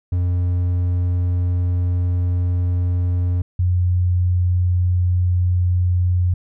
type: tone pair in turn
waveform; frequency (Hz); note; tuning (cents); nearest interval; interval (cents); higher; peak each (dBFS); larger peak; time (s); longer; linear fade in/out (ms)
triangle / sine; 88.9 / 89.67; F2 / F2; +31 / +46; unison; 15; second; -14; neither; 0.12-3.42 / 3.59-6.34; first; 5
effects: none